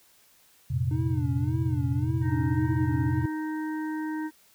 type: chord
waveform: sine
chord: F suspended fourth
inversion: none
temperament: equal with one note detuned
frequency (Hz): 87.31 / 114.34 / 130.81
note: F2 / Bb2 / C3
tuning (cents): 0 / -33 / 0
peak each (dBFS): -30 / -29 / -27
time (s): 0.7-3.26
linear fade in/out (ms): 10
type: tone with vibrato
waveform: triangle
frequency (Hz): 302.1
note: D4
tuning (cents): +49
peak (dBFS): -30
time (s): 0.91-3.26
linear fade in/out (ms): 2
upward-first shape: sine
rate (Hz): 1.8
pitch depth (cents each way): 130
type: harmonic tone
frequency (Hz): 311.1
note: D#4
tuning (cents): 0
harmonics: 1 / 3 / 5 / 6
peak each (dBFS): -29 / -39 / -43 / -45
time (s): 2.21-4.31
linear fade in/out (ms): 50
effects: white hiss -60 dBFS RMS until 4.54 s